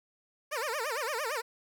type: tone with vibrato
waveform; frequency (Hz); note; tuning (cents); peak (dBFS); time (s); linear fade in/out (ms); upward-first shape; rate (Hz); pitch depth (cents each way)
15% pulse; 523.3; C5; 0; -25; 0.51-1.42; 20; sine; 8.8; 290
effects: none